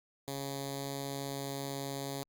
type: tone with notch filter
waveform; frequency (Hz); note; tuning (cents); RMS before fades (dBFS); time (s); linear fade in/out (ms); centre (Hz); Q
5% pulse; 138.5; C#3; -1; -39; 0.28-2.23; 0; 1400; 0.56
effects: Opus 48 kbps